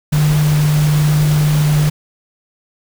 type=tone in noise; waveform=sine; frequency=150.2 Hz; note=D3; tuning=39 cents sharp; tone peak=-10 dBFS; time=0.12-1.9 s; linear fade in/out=10 ms; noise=pink; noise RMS=-24 dBFS; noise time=0.12-1.9 s; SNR=+11 dB; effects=none